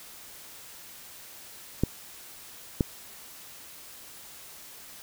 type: clicks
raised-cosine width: 3 ms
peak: -9 dBFS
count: 2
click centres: 1.836 / 2.808 s
effects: white hiss -47 dBFS RMS until 5.02 s